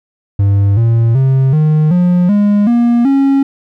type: tone with pitch steps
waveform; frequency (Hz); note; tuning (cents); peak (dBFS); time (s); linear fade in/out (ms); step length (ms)
triangle; 99.8 / 115.3 / 133.22 / 153.91 / 177.82 / 205.4 / 237.4 / 274.2; G2 / A#2 / C3 / D#3 / F3 / G#3 / A#3 / C#4; +32 / -19 / +32 / -18 / +31 / -19 / +32 / -19; -5; 0.39-3.43; 5; 380
effects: none